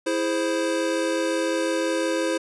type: chord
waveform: square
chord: E augmented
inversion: none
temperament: equal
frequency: 329.6 / 415.3 / 523.3 Hz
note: E4 / G#4 / B#4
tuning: 0 / 0 / 0 cents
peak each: -26 / -32 / -26 dBFS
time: 0.06-2.38 s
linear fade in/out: 10 ms
effects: resampled to 24000 Hz